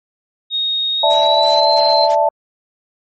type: tone with pitch glide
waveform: sine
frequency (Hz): 3729 to 4114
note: A#7 to C8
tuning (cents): 0 to -30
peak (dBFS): -15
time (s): 0.5-2.09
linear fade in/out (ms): 50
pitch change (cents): +170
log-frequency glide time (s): 0.95-1.71
type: chord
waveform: sine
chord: D suspended second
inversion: none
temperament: just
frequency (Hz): 587.3 / 660.7 / 881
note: D5 / E5 / A5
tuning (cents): 0 / +4 / +2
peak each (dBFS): -16 / -15 / -14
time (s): 1.03-2.29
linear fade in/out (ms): 5
type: noise with tremolo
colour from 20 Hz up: white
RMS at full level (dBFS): -30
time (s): 1.1-2.15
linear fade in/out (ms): 5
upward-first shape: square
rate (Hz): 3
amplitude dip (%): 50
effects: low-pass 8000 Hz 12 dB/octave + MP3 32 kbps